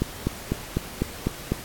click train, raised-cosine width 3 ms, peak -9 dBFS, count 7, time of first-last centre 0.02-1.52 s, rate 4 Hz, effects pink hiss -39 dBFS RMS until 1.64 s + AAC 64 kbps

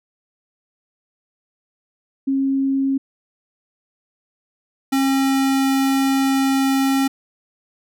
sine / square tone pair in turn, 270.9 / 269.9 Hz, C#4 / C#4, -40 / -46 cents, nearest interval unison, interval 6 cents, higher first, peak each -16 / -16 dBFS, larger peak neither, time 2.27-2.98 / 4.92-7.08 s, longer second, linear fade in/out 10 ms, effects none

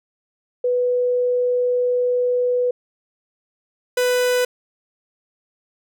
sine / 45% pulse tone pair in turn, 493.9 / 496.8 Hz, B4 / B4, 0 / +10 cents, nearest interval unison, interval 10 cents, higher second, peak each -16 dBFS, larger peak neither, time 0.64-2.71 / 3.97-4.45 s, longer first, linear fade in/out 5 ms, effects none

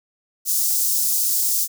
white high-pass noise, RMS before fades -20 dBFS, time 0.45-1.68 s, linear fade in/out 50 ms, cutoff 5400 Hz, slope 24 dB/octave, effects none

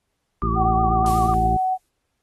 harmonic tone, 56 Hz, A1, 31 cents sharp, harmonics 1 / 2 / 3 / 4 / 6 / 7, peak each -23 / -26 / -28 / -29 / -31 / -31 dBFS, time 0.42-1.57 s, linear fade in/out 10 ms
sine tone with vibrato, 1174.7 Hz, D6, in tune, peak -24 dBFS, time 0.42-1.34 s, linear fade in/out 0 ms, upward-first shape triangle, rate 8.3 Hz, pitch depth 82 cents each way
sine tone with pitch glide, 756 to 748.2 Hz, F#5 to F#5, +37 to +19 cents, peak -18 dBFS, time 0.55-1.78 s, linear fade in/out 50 ms, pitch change -18 cents, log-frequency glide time 0.93-1.3 s
blue noise with exponential decay, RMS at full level -30 dBFS, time 1.06-1.89 s, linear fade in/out 1 ms, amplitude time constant 180 ms
effects pink hiss -75 dBFS RMS until 2.22 s + AAC 32 kbps

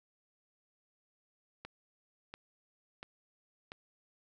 click train, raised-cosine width 0.3 ms, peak -28 dBFS, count 4, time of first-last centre 1.65-3.719 s, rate 1.45 Hz, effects none

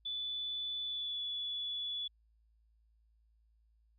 sine tone with pitch glide, 3479 to 3427 Hz, A7 to A7, -20 to -46 cents, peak -36 dBFS, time 0.05-2.08 s, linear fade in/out 10 ms, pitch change -26 cents, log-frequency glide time 0.84-1.2 s, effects added 55 Hz sine -67 dBFS peak until 3.98 s

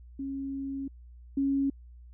sine tone pair in turn, 272.9 / 275.4 Hz, C#4 / C#4, -27 / -11 cents, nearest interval unison, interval 16 cents, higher second, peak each -32 / -24 dBFS, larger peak second, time 0.19-0.88 / 1.37-1.7 s, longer first, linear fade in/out 5 ms, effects added 60 Hz sine -47 dBFS peak until 2.13 s

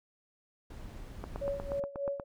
brown noise, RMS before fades -44 dBFS, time 0.7-1.8 s, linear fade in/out 5 ms
click train, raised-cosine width 1 ms, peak -24 dBFS, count 9, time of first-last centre 1.24-2.198 s, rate 8.35 Hz
sine tone with tremolo, 561 Hz, C#5, 21 cents sharp, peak -30 dBFS, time 1.41-2.24 s, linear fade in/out 10 ms, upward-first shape sine, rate 3.4 Hz, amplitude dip 85%
effects none

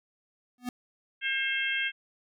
square tone with exponential growth, 246.9 Hz, B3, in tune, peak -28 dBFS, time 0.58-0.69 s, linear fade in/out 2 ms, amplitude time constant 22 ms
harmonic tone, 535 Hz, C5, 38 cents sharp, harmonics 3 / 4 / 5 / 6, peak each -31 / -32 / -33 / -34 dBFS, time 1.21-1.92 s, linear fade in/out 50 ms
effects none

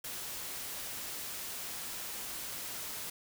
white noise, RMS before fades -41 dBFS, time 0.04-3.1 s, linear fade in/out 5 ms, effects none

